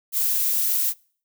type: noise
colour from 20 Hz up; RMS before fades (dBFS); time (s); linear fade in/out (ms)
violet; -22; 0.12-0.94; 50
effects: noise-tail reverb RT60 0.5 s tail -26 dB re dry